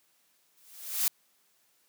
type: noise with exponential growth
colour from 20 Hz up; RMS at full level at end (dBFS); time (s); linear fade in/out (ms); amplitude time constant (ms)
blue; -24; 0.57-1.08; 2; 110
effects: white hiss -69 dBFS RMS until 1.88 s + high-pass 150 Hz 12 dB/octave